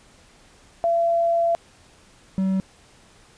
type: tone pair in turn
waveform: sine / triangle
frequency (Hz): 677 / 190.64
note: E5 / G3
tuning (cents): +46 / -48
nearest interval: octave + minor seventh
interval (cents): 2194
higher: first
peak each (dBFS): -17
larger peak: neither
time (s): 0.84-1.55 / 2.38-2.6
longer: first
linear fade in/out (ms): 0
effects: pink hiss -53 dBFS RMS until 3.37 s + resampled to 22050 Hz